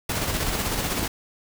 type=noise with tremolo; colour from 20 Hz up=pink; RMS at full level=-25 dBFS; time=0.09-1.08 s; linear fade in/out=5 ms; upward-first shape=square; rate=16 Hz; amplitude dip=30%; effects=none